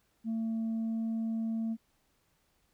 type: tone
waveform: sine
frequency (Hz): 224.9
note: A3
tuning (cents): +38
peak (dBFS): -28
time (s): 0.24-1.77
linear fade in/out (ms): 50
effects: tanh soft clip ceiling -29 dBFS + pink hiss -73 dBFS RMS until 2.73 s